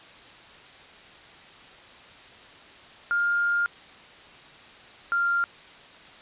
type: tone pair in turn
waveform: sine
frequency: 1407 / 1392.4 Hz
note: F6 / F6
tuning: +12 / -6 cents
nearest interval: unison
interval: 18 cents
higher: first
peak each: -21 dBFS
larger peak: neither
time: 3.11-3.66 / 5.12-5.44 s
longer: first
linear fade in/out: 0 ms
effects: white hiss -48 dBFS RMS until 6.21 s + resampled to 8000 Hz